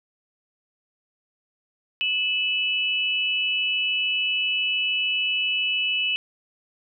sine tone pair together, 2607 / 2960 Hz, E7 / F#7, -20 / 0 cents, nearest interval major second, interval 220 cents, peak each -24 dBFS, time 2.01-6.16 s, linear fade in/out 0 ms, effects none

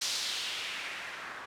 blue noise with low-pass filter sweep, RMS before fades -37 dBFS, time 0.01-1.46 s, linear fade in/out 10 ms, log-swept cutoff 5300 to 1300 Hz, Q 1.7, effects none

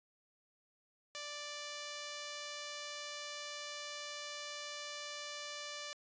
5% pulse tone, 587.3 Hz, D5, in tune, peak -31 dBFS, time 1.15-5.93 s, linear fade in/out 0 ms, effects resampled to 16000 Hz

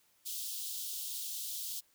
white high-pass noise, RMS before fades -40 dBFS, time 0.25-1.81 s, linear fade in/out 20 ms, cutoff 3100 Hz, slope 48 dB/octave, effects white hiss -70 dBFS RMS until 1.94 s

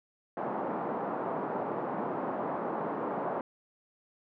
white band-pass noise, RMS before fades -34 dBFS, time 0.37-3.41 s, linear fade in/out 2 ms, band 170 to 1000 Hz, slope 24 dB/octave, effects none

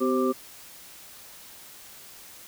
sine tone cluster, 254.6 / 385.3 / 526 / 1181 Hz, C4 / G4 / C5 / D6, -47 / -30 / +9 / +9 cents, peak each -25 / -25 / -30 / -30 dBFS, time 0-0.33 s, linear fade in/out 20 ms, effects white hiss -47 dBFS RMS until 2.47 s

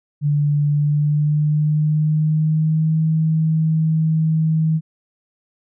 sine tone with pitch glide, 146.5 to 158.84 Hz, D3 to D#3, -4 to +36 cents, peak -14 dBFS, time 0.21-4.81 s, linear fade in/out 50 ms, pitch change +140 cents, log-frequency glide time 0.7-2.98 s, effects none

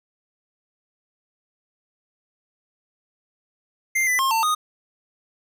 square tone with pitch steps, 2095 / 1997 / 1068 / 900 / 1240 Hz, C7 / B6 / C6 / A5 / D#6, +2 / +19 / +35 / +39 / -6 cents, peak -19 dBFS, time 3.95-4.55 s, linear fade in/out 10 ms, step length 120 ms, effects none

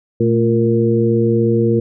harmonic tone with a mistuned harmonic, 116.4 Hz, A#2, 2 cents flat, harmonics 1 / 2 / 3 / 4, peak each -17 / -17 / -17 / -17 dBFS, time 0.2-1.8 s, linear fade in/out 5 ms, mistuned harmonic 2, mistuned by -76 cents, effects none

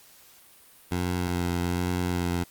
15% pulse tone with vibrato, 88.5 Hz, F2, 23 cents sharp, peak -19 dBFS, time 0.91-2.44 s, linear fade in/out 10 ms, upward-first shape sine, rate 1.2 Hz, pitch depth 23 cents each way, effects white hiss -54 dBFS RMS until 2.5 s + Opus 48 kbps

